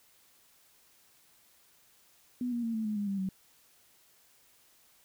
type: tone with pitch steps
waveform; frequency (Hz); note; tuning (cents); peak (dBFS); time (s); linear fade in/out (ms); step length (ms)
sine; 246.9 / 237.8 / 229 / 220.6 / 212.5 / 204.6 / 197.1 / 189.84; B3 / A#3 / A#3 / A3 / G#3 / G#3 / G3 / F#3; 0 / +35 / -31 / +5 / +40 / -26 / +10 / +45; -30; 2.41-3.29; 2; 110
effects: white hiss -64 dBFS RMS until 5.04 s